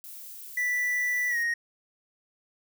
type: noise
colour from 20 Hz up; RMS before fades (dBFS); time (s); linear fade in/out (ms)
violet; -43; 0.04-1.43; 0
type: tone with pitch glide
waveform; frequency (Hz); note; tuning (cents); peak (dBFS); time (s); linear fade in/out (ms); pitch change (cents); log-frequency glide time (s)
triangle; 1972 to 1869.9; B6 to A#6; -3 to +5; -23; 0.57-1.54; 5; -92; 1.29-1.37
effects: none